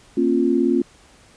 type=chord; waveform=sine; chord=Bb minor; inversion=none; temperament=equal with one note detuned; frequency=233.1 / 271.5 / 349.2 Hz; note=Bb3 / Db4 / F4; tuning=0 / -36 / 0 cents; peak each=-21 / -19 / -19 dBFS; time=0.17-0.82 s; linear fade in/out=5 ms; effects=pink hiss -51 dBFS RMS until 1.36 s + resampled to 22050 Hz